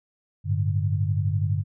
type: chord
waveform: sine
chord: G suspended second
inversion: none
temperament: equal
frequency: 98 / 110 / 146.83 Hz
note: G2 / A2 / D3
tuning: 0 / 0 / 0 cents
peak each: -23 / -28 / -27 dBFS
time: 0.44-1.64 s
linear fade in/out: 50 ms
effects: none